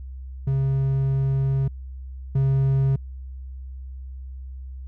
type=tone pair in turn; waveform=triangle; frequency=135.2 / 135.2 Hz; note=C#3 / C#3; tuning=-43 / -43 cents; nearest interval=unison; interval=0 cents; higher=neither; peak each=-17 / -15 dBFS; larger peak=second; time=0.47-1.68 / 2.35-2.96 s; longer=first; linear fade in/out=5 ms; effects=added 65 Hz sine -33 dBFS peak until 4.87 s